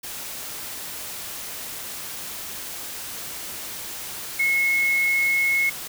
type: tone in noise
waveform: sine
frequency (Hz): 2176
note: C#7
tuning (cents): -33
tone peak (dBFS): -18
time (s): 4.39-5.7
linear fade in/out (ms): 10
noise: white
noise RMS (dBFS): -34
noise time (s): 0.03-5.88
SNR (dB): +13
effects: none